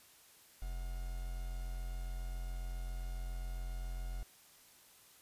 triangle tone with quantisation, 43.65 Hz, F1, in tune, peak -36 dBFS, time 0.62-4.23 s, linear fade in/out 0 ms, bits 9, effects white hiss -62 dBFS RMS until 5.21 s + resampled to 32000 Hz

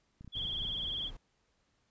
clicks, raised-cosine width 5 ms, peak -37 dBFS, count 12, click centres 0.21 / 0.246 / 0.277 / 0.372 / 0.414 / 0.453 / 0.526 / 0.618 / 0.652 / 0.704 / 0.785 / 0.836 s
sine tone with vibrato, 3286 Hz, G#7, 19 cents flat, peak -34 dBFS, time 0.32-1.11 s, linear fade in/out 50 ms, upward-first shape sine, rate 20 Hz, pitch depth 76 cents each way
brown noise, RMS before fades -46 dBFS, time 0.35-1.17 s, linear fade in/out 5 ms
effects pink hiss -75 dBFS RMS until 1.9 s + resampled to 16000 Hz

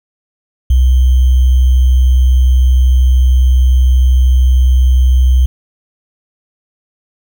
sine tone with sample-and-hold, 63.6 Hz, C2, 48 cents flat, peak -5 dBFS, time 0.7-5.46 s, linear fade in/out 5 ms, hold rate 3150 Hz, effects none

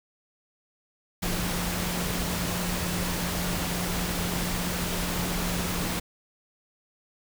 sine tone in noise, 176.9 Hz, F3, 23 cents sharp, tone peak -32 dBFS, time 1.22-6 s, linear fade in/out 10 ms, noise pink, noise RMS -30 dBFS, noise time 1.22-6 s, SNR -5 dB, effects none

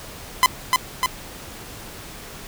sawtooth tone with echo, 1018 Hz, C6, 48 cents flat, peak -7 dBFS, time 0.43-0.46 s, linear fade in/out 0 ms, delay 300 ms, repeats 2, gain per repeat -3 dB, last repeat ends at 1.06 s, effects pink hiss -38 dBFS RMS until 2.47 s

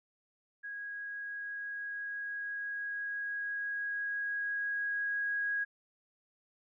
sine tone with level ramp, 1649 Hz, G#6, 13 cents flat, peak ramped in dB -39 to -30 dBFS, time 0.63-5.65 s, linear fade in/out 20 ms, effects none

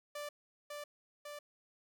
sawtooth tone with echo, 587.3 Hz, D5, in tune, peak -37 dBFS, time 0.15-0.29 s, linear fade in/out 5 ms, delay 550 ms, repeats 2, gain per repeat -2 dB, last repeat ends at 1.39 s, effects none

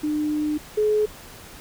sine tone pair in turn, 301.5 / 424.9 Hz, D4 / G#4, +46 / +40 cents, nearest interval tritone, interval 594 cents, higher second, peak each -21 / -17 dBFS, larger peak second, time 0.03-0.58 / 0.77-1.06 s, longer first, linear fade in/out 10 ms, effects pink hiss -43 dBFS RMS until 1.6 s

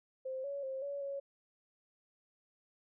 sine tone with pitch steps, 523 / 562 / 531 / 565 / 556 Hz, C5 / C#5 / C5 / C#5 / C#5, -1 / +24 / +25 / +33 / +5 cents, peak -37 dBFS, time 0.25-1.2 s, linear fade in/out 10 ms, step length 190 ms, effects none

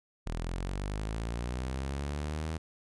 sawtooth linear sweep, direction up, 38.89 to 80.6 Hz, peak -29 dBFS, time 0.26-2.58 s, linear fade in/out 10 ms, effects resampled to 24000 Hz

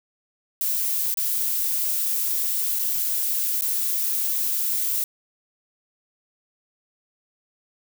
violet noise with dropouts, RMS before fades -24 dBFS, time 0.61-5.04 s, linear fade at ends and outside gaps 1 ms, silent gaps 1.141-1.172 / 2.789-2.793 / 3.611-3.621 s, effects none

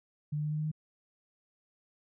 sine tone with pitch steps, 149 / 150.12 / 151.25 / 152.39 / 153.54 / 154.7 Hz, D3 / D3 / D#3 / D#3 / D#3 / D#3, +25 / +38 / -49 / -36 / -23 / -10 cents, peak -30 dBFS, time 0.32-0.716 s, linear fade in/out 10 ms, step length 66 ms, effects none

